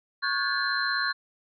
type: tone cluster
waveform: sine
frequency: 1104 / 1446 / 1598 / 1714 / 4126 Hz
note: C#6 / F#6 / G6 / A6 / C8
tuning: -7 / -40 / +33 / -46 / -25 cents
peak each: -31 dBFS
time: 0.22-1.13 s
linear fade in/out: 20 ms
effects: none